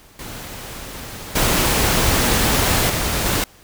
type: noise with level steps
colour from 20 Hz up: pink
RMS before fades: -33 / -17 / -21 / -19 dBFS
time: 0.19-3.44 s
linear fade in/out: 2 ms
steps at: 1.35 / 2.89 / 3.25 s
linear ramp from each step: 10 ms
effects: pink hiss -48 dBFS RMS until 3.63 s